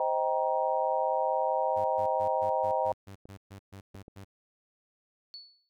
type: chord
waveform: sine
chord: C minor seventh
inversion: none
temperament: just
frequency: 523.3 / 627.9 / 784.9 / 941.9 Hz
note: C5 / Eb5 / G5 / Bb5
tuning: 0 / +16 / +2 / +18 cents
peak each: -31 dBFS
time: 0-2.92 s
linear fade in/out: 2 ms
type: tone bursts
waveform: sawtooth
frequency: 98 Hz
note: G2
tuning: in tune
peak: -40 dBFS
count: 12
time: 1.76-4.246 s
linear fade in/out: 10 ms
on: 88 ms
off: 130 ms
type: clicks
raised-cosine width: 2 ms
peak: -34 dBFS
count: 3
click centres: 3.255 / 3.95 / 4.081 s
type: tone with exponential decay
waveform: sine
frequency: 4435 Hz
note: C#8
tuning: in tune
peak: -39 dBFS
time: 5.34-5.69 s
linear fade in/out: 0 ms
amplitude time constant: 76 ms
effects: none